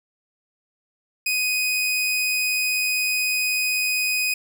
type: tone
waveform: sawtooth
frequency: 2499 Hz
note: D#7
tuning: 7 cents sharp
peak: -17 dBFS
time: 1.26-4.34 s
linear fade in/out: 5 ms
effects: none